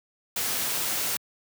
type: noise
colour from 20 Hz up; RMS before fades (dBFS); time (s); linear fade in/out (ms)
white; -28; 0.36-1.17; 5
effects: high-pass 100 Hz 12 dB/octave

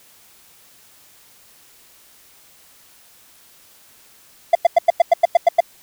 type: tone bursts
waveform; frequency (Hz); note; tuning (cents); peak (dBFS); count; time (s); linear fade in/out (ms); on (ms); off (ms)
triangle; 683; F5; -39; -5; 10; 4.53-5.605; 5; 22; 95
effects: white hiss -50 dBFS RMS until 5.82 s

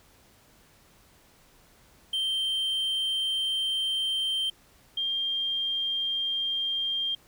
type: tone pair in turn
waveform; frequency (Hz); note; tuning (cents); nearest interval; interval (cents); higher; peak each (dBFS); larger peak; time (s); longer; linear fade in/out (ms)
triangle / sine; 3136 / 3196; G7 / G7; 0 / +33; unison; 33; second; -24 / -26; first; 2.13-4.5 / 4.97-7.15; first; 5
effects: pink hiss -59 dBFS RMS until 7.27 s

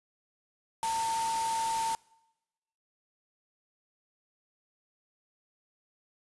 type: tone in noise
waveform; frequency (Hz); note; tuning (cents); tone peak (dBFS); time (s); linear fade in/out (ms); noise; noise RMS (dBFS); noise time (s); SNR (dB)
sine; 900; A5; +39; -28; 0.83-1.95; 0; white; -37; 0.83-1.95; +6
effects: noise-tail reverb RT60 1.0 s tail -25 dB re dry + resampled to 24000 Hz

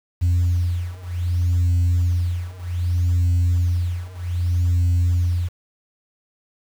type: beating tone pair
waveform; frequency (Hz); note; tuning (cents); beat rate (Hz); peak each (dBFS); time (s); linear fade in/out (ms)
sine; 87.31 / 87.95; F2 / F2; 0 / +13; 0.64; -19 / -18; 0.21-5.49; 20
effects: tanh soft clip ceiling -13 dBFS + 7-bit

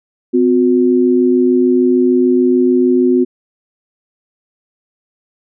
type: tone pair together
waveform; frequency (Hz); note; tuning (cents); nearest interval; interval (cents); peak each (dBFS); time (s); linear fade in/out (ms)
sine; 255.2 / 361.9; C4 / F#4; -43 / -38; tritone; 605; -11; 0.33-3.25; 20
effects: none

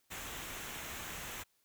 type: noise with comb filter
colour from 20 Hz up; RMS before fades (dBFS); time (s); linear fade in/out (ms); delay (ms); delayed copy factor
pink; -44; 0.1-1.44; 20; 0.21; -0.5
effects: white hiss -75 dBFS RMS until 1.64 s

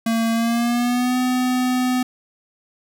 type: tone with pitch glide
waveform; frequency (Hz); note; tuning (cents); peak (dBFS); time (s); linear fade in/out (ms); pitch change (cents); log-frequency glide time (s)
square; 227.4 to 252.3; A#3 to B3; -43 to +37; -18; 0.06-2.03; 5; +180; 0.32-1.17
effects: none

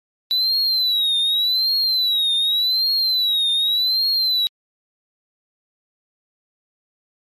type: tone with vibrato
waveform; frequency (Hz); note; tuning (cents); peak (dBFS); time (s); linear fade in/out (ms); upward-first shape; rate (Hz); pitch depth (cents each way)
sine; 3951; B7; 0; -13; 0.31-4.47; 0; triangle; 0.86; 150
effects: tanh soft clip ceiling -15 dBFS + MP3 64 kbps

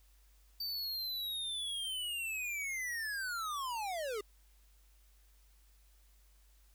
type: linear sweep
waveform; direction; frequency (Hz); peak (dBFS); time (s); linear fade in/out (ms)
square; down; 4627 to 392; -37; 0.6-4.21; 5
effects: added 50 Hz sine -62 dBFS peak until 6.74 s + white hiss -71 dBFS RMS until 6.74 s

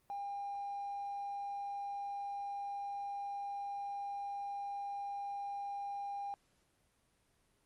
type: tone with hard clipping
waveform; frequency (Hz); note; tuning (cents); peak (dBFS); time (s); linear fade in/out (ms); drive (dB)
sine; 804; G5; +44; -39; 0.1-6.34; 0; 1
effects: pink hiss -74 dBFS RMS until 7.65 s + Opus 32 kbps

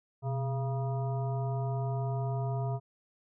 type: harmonic tone with a mistuned harmonic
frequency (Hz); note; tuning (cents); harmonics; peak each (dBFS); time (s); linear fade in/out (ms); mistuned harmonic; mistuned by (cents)
136.8; C#3; -23; 1 / 3 / 5 / 7 / 9; -30 / -41 / -39 / -44 / -50; 0.22-2.8; 50; 1; -130
effects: none

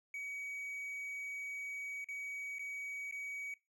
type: tone with dropouts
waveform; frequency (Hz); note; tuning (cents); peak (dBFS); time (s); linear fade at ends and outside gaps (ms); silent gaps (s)
triangle; 2263; C#7; +35; -39; 0.14-3.54; 2; 2.044-2.086 / 2.585-2.593 / 3.112-3.123
effects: noise-tail reverb RT60 0.2 s tail -18 dB re dry

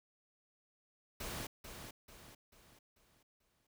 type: noise with echo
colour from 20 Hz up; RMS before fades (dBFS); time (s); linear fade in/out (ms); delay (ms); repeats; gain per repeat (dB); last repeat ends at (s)
pink; -43; 1.2-1.47; 5; 440; 5; -7; 3.67
effects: none

